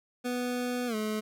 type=tone with pitch glide; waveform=25% pulse; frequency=246.9 to 214.9 Hz; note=B3 to A3; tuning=0 to -41 cents; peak=-26 dBFS; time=0.24-1.21 s; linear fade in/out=20 ms; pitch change=-241 cents; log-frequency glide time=0.87-0.95 s; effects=none